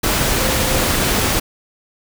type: tone in noise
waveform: sine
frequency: 523.3 Hz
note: C5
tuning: in tune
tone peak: -26 dBFS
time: 0.4-0.92 s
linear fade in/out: 10 ms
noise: pink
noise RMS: -17 dBFS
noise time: 0.03-1.4 s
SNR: -12 dB
effects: none